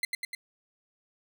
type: tone with echo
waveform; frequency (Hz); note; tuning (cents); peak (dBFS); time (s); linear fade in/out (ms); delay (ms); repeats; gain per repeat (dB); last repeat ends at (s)
30% pulse; 2063; C7; -25; -23; 0.03-0.05; 2; 100; 3; -3; 0.35
effects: none